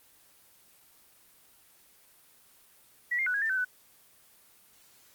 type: tone with pitch steps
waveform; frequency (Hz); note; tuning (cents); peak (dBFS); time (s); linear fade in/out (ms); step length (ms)
sine; 1940 / 2115 / 1482 / 1647 / 1790 / 1533 / 1496; B6 / C7 / F#6 / G#6 / A6 / G6 / F#6; -31 / +18 / +2 / -15 / +29 / -39 / +19; -26; 3.11-3.649; 10; 77
effects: white hiss -60 dBFS RMS until 5.14 s + Opus 24 kbps

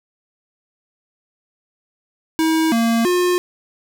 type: tone with pitch steps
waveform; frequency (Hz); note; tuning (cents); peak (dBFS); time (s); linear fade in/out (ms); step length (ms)
square; 320.6 / 229.9 / 357.8; E4 / A#3 / F4; -48 / -24 / +42; -15; 2.39-3.38; 0; 330
effects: none

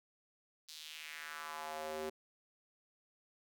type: tone with high-pass filter sweep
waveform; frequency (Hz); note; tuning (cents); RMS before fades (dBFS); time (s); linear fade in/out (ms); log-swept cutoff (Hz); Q
square; 77.78; D#2; 0; -45; 0.68-2.1; 10; 4500 to 370; 2.4
effects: none

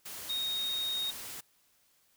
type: tone in noise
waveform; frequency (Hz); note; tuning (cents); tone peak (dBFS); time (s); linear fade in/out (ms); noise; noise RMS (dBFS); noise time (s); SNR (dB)
sine; 3729; A#7; 0; -31; 0.29-1.11; 10; white; -43; 0.05-1.41; +9
effects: white hiss -69 dBFS RMS until 2.16 s

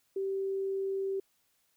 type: tone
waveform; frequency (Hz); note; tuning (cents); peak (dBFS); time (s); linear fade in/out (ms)
sine; 388.2; G4; -17; -30; 0.16-1.2; 5
effects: white hiss -73 dBFS RMS until 1.76 s

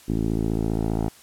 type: tone with low-pass filter sweep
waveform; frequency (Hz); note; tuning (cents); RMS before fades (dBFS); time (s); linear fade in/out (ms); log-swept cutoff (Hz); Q
10% pulse; 55; A1; 0; -24; 0.08-1.09; 10; 320 to 680; 1.5
effects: white hiss -50 dBFS RMS until 1.22 s + low-pass 12000 Hz 12 dB/octave

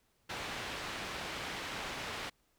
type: low-pass noise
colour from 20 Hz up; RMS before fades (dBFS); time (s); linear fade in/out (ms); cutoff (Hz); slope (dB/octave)
white; -41; 0.29-2.3; 10; 2900; 12
effects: pink hiss -74 dBFS RMS until 2.58 s

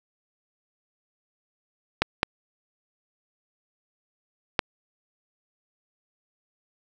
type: clicks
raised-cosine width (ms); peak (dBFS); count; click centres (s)
0.3; -3; 3; 2.02 / 2.231 / 4.592
effects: 7-bit

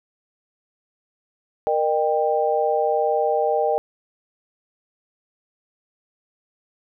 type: tone cluster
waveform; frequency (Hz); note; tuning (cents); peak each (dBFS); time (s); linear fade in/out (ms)
sine; 466.8 / 609 / 790; A#4 / D#5 / G5; +2 / -37 / +13; -22; 1.67-3.78; 0
effects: none

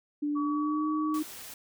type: tone with pitch glide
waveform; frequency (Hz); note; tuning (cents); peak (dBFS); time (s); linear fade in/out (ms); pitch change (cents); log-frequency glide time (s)
sine; 293.7 to 307.8; D4 to D#4; 0 to -19; -27; 0.22-1.23; 10; +81; 0.41-0.88
type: tone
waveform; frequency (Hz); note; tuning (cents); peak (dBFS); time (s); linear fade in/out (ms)
sine; 1136; C#6; +42; -33; 0.35-1.2; 20
type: noise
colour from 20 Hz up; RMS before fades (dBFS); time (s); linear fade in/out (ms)
white; -44; 1.14-1.54; 2
effects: none

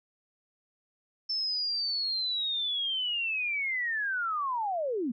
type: linear sweep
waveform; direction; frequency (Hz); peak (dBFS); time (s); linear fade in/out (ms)
sine; down; 5320 to 214.4; -28; 1.29-5.12; 10
effects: none

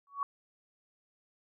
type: tone with exponential growth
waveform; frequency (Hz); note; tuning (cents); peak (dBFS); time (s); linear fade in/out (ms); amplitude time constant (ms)
sine; 1123; C#6; +22; -26; 0.07-0.23; 1; 33
effects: none

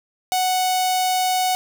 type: tone with notch filter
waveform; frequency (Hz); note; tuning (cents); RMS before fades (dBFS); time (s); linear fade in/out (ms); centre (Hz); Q
sawtooth; 740; F#5; 0; -20; 0.32-1.55; 0; 1600; 1
effects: none

